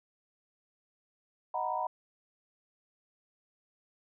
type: chord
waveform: sine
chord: B major seventh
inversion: first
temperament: equal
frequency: 622.3 / 740 / 932.3 / 987.8 Hz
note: D#5 / F#5 / A#5 / B5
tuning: 0 / 0 / 0 / 0 cents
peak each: -39 / -35 / -35 / -36 dBFS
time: 1.54-1.87 s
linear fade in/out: 5 ms
effects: none